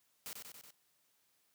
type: noise with echo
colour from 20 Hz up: white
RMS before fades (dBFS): -45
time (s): 0.26-0.33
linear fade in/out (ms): 0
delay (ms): 94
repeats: 4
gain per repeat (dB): -3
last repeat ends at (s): 0.706
effects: white hiss -75 dBFS RMS until 1.54 s + high-pass 80 Hz 12 dB/octave